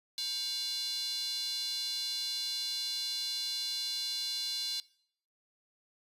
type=tone with high-pass filter; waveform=square; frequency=316 Hz; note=D#4; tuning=27 cents sharp; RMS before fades=-36 dBFS; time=0.18-4.8 s; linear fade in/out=0 ms; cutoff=4000 Hz; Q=5.9; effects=noise-tail reverb RT60 0.6 s tail -21 dB re dry + resampled to 32000 Hz